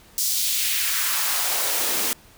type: noise with high-pass filter sweep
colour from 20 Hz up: white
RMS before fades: -23 dBFS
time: 0.18-2.13 s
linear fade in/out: 0 ms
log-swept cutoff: 5700 to 220 Hz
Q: 1.4
effects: pink hiss -51 dBFS RMS until 2.37 s